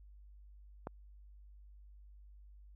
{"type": "click", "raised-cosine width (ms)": 1, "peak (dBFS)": -26, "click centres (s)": 0.871, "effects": ["added 50 Hz sine -54 dBFS peak until 2.75 s"]}